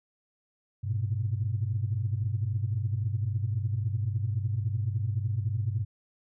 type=tone cluster; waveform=sine; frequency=100.5 / 114.3 / 124.2 Hz; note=G2 / A#2 / B2; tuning=+44 / -34 / +10 cents; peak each=-28 / -33 / -32 dBFS; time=0.83-5.85 s; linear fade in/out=20 ms; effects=tanh soft clip ceiling -18 dBFS